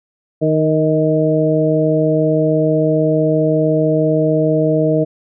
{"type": "harmonic tone with a mistuned harmonic", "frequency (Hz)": 155.56, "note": "D#3", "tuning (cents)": 0, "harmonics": [1, 2, 3, 4], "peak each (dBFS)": [-17, -17, -17, -17], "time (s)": [0.41, 5.05], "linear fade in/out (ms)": 20, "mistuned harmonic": 4, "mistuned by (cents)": 17, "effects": []}